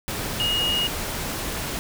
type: tone in noise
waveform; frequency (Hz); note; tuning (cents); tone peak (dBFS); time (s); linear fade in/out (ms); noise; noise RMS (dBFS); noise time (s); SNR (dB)
sine; 2869; F7; +46; -21; 0.4-0.87; 0; pink; -29; 0.08-1.79; +5
effects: none